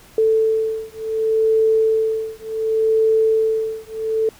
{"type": "beating tone pair", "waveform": "sine", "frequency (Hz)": [441.4, 442.08], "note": ["A4", "A4"], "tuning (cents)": [5, 8], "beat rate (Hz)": 0.68, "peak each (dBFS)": -18, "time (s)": [0.18, 4.29], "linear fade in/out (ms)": 2, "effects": ["pink hiss -47 dBFS RMS until 4.39 s"]}